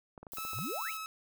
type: clicks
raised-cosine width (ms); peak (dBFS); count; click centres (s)
1; -33; 8; 0.178 / 0.23 / 0.268 / 0.335 / 0.384 / 0.451 / 0.533 / 0.588
type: noise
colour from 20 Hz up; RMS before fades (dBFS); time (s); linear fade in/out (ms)
violet; -44; 0.32-0.97; 0
type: tone with vibrato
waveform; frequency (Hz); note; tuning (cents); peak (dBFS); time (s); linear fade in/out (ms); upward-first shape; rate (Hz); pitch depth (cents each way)
sawtooth; 1300; E6; -24; -35; 0.37-1.06; 0; triangle; 2.8; 14
type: exponential sweep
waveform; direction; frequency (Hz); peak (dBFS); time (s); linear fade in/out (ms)
sine; up; 76.8 to 3322; -37; 0.53-0.94; 50
effects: none